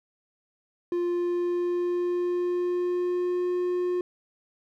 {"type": "tone with pitch glide", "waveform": "triangle", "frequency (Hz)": [350, 358], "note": ["F4", "F4"], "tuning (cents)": [4, 43], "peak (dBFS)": -22, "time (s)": [0.92, 4.01], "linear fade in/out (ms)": 2, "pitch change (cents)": 39, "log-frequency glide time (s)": [1.07, 3.48], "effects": []}